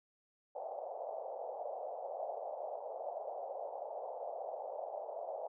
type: band-pass noise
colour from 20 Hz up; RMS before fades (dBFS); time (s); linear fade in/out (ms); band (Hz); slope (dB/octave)
pink; -43; 0.55-5.48; 10; 540 to 770; 48
effects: none